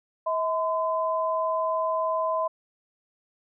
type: tone pair together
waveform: sine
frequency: 642 / 1019.1 Hz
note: E5 / C6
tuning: -46 / -46 cents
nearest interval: minor sixth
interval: 800 cents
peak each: -26 dBFS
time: 0.26-2.48 s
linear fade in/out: 10 ms
effects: none